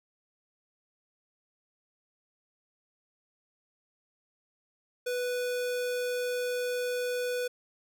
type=tone; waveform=square; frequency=493.9 Hz; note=B4; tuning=in tune; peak=-30 dBFS; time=5.06-7.48 s; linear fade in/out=10 ms; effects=none